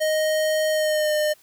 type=tone with pitch glide; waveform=square; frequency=622.3 to 606.3 Hz; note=D#5 to D#5; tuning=0 to -45 cents; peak=-20 dBFS; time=0-1.34 s; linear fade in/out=20 ms; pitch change=-45 cents; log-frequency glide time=0.7-1.14 s; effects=white hiss -56 dBFS RMS until 1.42 s